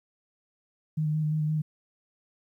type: tone with vibrato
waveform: sine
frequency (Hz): 153.8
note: D#3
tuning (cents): -20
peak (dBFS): -24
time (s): 0.97-1.62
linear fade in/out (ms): 10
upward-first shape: square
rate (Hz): 5.8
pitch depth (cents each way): 17
effects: 11-bit